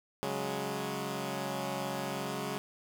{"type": "chord", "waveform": "10% pulse", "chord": "C# suspended fourth", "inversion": "none", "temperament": "equal", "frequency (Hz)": [138.59, 185, 207.7], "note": ["C#3", "F#3", "G#3"], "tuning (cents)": [0, 0, 0], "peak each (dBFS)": -30, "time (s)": [0.23, 2.58], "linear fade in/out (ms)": 0, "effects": []}